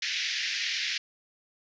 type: band-pass noise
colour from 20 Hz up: pink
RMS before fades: -31 dBFS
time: 0.02-0.98 s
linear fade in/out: 5 ms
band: 1800 to 5800 Hz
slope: 48 dB/octave
effects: resampled to 16000 Hz